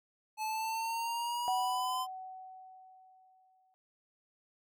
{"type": "exponential sweep", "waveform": "square", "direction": "up", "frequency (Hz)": [862, 1030], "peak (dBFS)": -34, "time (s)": [0.37, 2.07], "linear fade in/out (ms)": 50}
{"type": "tone with exponential decay", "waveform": "sine", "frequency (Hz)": 751, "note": "F#5", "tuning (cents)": 26, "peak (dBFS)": -29, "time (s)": [1.48, 3.74], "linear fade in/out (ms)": 0, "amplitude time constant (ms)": 490}
{"effects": []}